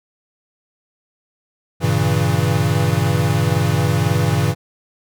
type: chord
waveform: square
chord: G diminished seventh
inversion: none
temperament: equal with one note detuned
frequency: 98 / 116.54 / 138.59 / 162.36 Hz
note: G2 / Bb2 / Db3 / Fb3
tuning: 0 / 0 / 0 / -26 cents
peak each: -21 dBFS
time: 1.8-4.55 s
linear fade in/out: 50 ms
effects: none